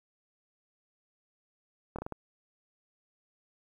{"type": "slowing click train", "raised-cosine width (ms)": 1, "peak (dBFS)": -23, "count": 5, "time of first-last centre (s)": [1.96, 2.123], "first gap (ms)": 26, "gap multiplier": 1.31, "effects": ["10-bit"]}